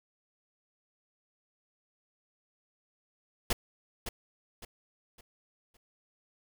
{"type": "noise with echo", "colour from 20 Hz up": "pink", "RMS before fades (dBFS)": -27, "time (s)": [3.5, 3.53], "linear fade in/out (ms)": 5, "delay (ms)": 560, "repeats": 4, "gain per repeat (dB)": -9, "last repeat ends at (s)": 5.77, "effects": []}